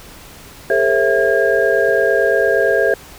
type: tone cluster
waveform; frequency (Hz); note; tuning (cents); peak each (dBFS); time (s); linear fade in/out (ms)
sine; 406.2 / 454.9 / 535 / 659 / 1624; G#4 / A#4 / C5 / E5 / G#6; -38 / -42 / +38 / -1 / -39; -18; 0.7-2.94; 2
effects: pink hiss -39 dBFS RMS until 3.18 s